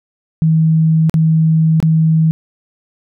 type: tone with dropouts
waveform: sine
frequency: 160 Hz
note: D#3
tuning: 49 cents sharp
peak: -8 dBFS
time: 0.42-2.31 s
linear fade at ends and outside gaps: 0 ms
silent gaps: 1.096-1.141 / 1.802-1.827 s
effects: none